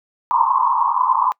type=band-pass noise; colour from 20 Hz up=pink; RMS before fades=-17 dBFS; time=0.31-1.32 s; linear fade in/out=0 ms; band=910 to 1100 Hz; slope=96 dB/octave; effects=noise-tail reverb RT60 0.1 s tail -24 dB re dry